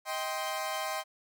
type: chord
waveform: sawtooth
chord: C minor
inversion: first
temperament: equal with one note detuned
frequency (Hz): 630.2 / 784 / 1046.5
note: Eb5 / G5 / C6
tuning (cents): +22 / 0 / 0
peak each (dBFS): -33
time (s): 0.05-1.04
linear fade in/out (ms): 50
effects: none